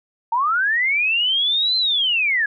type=linear two-way sweep; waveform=sine; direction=up then down; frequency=885 to 4123 to 1644 Hz; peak=-16 dBFS; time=0.32-2.46 s; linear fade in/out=5 ms; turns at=1.77 s; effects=none